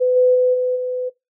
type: tone with level steps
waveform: sine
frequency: 503 Hz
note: B4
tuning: 32 cents sharp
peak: -13 / -10 / -12 / -16 / -20 dBFS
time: 0-1.1 s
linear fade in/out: 20 ms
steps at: 0.15 / 0.34 / 0.53 / 0.75 s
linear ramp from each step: 20 ms
effects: noise-tail reverb RT60 0.2 s tail -20 dB re dry